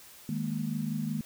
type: chord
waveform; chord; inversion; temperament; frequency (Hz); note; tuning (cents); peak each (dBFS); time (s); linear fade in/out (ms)
sine; D# suspended fourth; none; equal; 155.56 / 207.7 / 233.1; D#3 / G#3 / A#3; 0 / 0 / 0; -34; 0.29-1.21; 2
effects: white hiss -52 dBFS RMS until 1.25 s